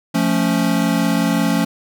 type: chord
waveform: square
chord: F augmented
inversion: none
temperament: equal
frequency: 174.61 / 220 / 277.2 Hz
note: F3 / A3 / C#4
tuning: 0 / 0 / 0 cents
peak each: -20 dBFS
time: 0.14-1.65 s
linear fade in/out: 10 ms
effects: none